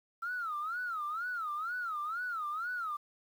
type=tone with vibrato; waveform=sine; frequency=1327 Hz; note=E6; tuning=11 cents sharp; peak=-33 dBFS; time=0.22-2.97 s; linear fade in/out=10 ms; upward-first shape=sine; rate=2.1 Hz; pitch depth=200 cents each way; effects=tanh soft clip ceiling -29 dBFS + 10-bit